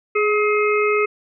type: harmonic tone with a mistuned harmonic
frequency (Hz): 423.7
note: G#4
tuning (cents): +35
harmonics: 1 / 3 / 5 / 6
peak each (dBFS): -17 / -22 / -24 / -25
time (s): 0.15-1.06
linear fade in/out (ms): 10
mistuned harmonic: 1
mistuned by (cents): -20
effects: none